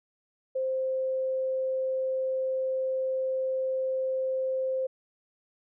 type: tone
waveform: sine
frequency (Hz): 523.3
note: C5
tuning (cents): 0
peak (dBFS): -26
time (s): 0.55-4.87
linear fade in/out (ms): 10
effects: none